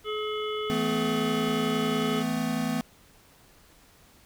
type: harmonic tone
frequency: 426.4 Hz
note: G#4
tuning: 46 cents sharp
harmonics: 1 / 3 / 5 / 7 / 8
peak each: -30 / -35 / -41 / -38 / -42 dBFS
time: 0.04-2.24 s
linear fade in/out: 50 ms
type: chord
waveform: square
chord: E suspended fourth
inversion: none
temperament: equal with one note detuned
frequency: 164.81 / 220 / 251 Hz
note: E3 / A3 / B3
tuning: 0 / 0 / +28 cents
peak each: -34 / -31 / -30 dBFS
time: 0.7-2.81 s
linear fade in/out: 0 ms
effects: pink hiss -57 dBFS RMS until 4.25 s